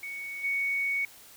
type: tone with level steps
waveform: sine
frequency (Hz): 2228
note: C#7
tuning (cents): +8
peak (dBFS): -35 / -26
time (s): 0.03-1.05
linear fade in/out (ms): 2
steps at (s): 0.43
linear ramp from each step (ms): 20
effects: white hiss -52 dBFS RMS until 1.36 s